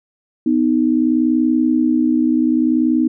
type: tone pair together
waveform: sine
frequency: 250.6 / 311.2 Hz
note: B3 / D#4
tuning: +25 / 0 cents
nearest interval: major third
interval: 375 cents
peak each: -15 / -15 dBFS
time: 0.46-3.08 s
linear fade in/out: 5 ms
effects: none